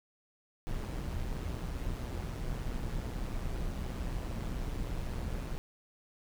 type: noise with amplitude modulation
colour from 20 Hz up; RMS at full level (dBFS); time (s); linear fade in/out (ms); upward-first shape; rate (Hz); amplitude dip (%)
brown; -34; 0.67-5.58; 0; sine; 125; 50
effects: none